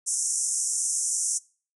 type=band-pass noise; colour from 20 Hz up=white; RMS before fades=-27 dBFS; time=0.06-1.39 s; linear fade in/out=20 ms; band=5700 to 9900 Hz; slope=96 dB/octave; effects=noise-tail reverb RT60 0.4 s tail -23 dB re dry